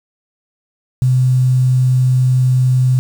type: tone with quantisation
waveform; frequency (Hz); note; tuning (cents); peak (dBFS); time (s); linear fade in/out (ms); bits
sine; 127.8; C3; -40; -9; 1.02-2.99; 0; 6
effects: none